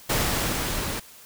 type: noise with level ramp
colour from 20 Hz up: pink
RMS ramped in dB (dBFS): -23 to -30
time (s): 0.09-1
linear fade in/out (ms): 10
effects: white hiss -48 dBFS RMS until 1.25 s